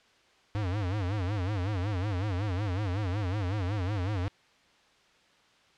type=tone with vibrato; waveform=square; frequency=97.3 Hz; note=G2; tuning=12 cents flat; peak=-29 dBFS; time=0.55-4.28 s; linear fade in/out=0 ms; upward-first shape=sine; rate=5.4 Hz; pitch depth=180 cents each way; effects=white hiss -62 dBFS RMS until 5.77 s + low-pass 4000 Hz 12 dB/octave